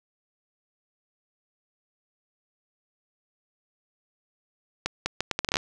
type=accelerating click train; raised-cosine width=0.2 ms; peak=-8 dBFS; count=11; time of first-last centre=4.86-5.569 s; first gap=200 ms; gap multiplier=0.73; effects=none